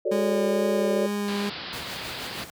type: chord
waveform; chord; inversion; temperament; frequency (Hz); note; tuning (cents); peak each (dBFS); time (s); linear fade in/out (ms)
sine; D major seventh; first; equal with one note detuned; 370 / 440 / 554.4 / 592.4; F#4 / A4 / C#5 / D5; 0 / 0 / 0 / +15; -28; 0.05-1.07; 10
type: tone with vibrato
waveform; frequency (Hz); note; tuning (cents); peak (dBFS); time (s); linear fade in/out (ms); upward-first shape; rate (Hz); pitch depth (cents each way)
30% pulse; 203.9; G#3; -32; -23; 0.11-1.5; 10; sine; 2.2; 10
type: low-pass noise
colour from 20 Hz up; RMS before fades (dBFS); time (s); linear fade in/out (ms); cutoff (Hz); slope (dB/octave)
white; -36; 1.28-2.44; 2; 4900; 96
type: noise with tremolo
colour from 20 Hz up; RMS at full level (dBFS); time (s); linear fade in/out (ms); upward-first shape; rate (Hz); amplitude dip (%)
pink; -36; 1.73-2.5; 0; sine; 6.4; 55
effects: high-pass 80 Hz 12 dB/octave